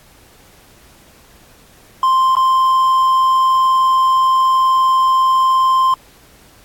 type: tone with dropouts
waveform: triangle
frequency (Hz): 1046.5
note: C6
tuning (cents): 0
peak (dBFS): -8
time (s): 2.03-5.94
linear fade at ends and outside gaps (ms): 2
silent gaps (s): 2.353-2.367
effects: pink hiss -47 dBFS RMS until 6.64 s + AAC 64 kbps